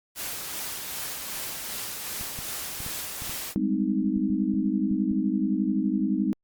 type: noise with tremolo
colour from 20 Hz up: white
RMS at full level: -33 dBFS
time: 0.15-3.55 s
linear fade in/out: 50 ms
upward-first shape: sine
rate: 2.6 Hz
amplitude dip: 25%
type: clicks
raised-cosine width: 5 ms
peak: -27 dBFS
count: 11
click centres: 2.211 / 2.389 / 2.804 / 2.864 / 3.221 / 3.295 / 4.166 / 4.3 / 4.54 / 4.913 / 5.114 s
type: chord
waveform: sine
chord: Ab major seventh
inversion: third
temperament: equal with one note detuned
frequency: 196 / 207.7 / 257.7 / 311.1 Hz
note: G3 / Ab3 / C4 / Eb4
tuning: 0 / 0 / -26 / 0 cents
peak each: -28 dBFS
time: 3.56-6.33 s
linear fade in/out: 0 ms
effects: Opus 48 kbps